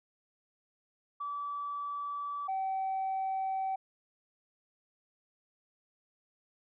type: tone pair in turn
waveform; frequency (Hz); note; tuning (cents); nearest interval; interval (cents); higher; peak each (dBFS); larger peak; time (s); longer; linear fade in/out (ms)
sine; 1153 / 766.9; D6 / G5; -32 / -38; perfect fifth; 706; first; -34 / -29; second; 1.2-2.48 / 2.48-3.76; neither; 10
effects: tanh soft clip ceiling -28 dBFS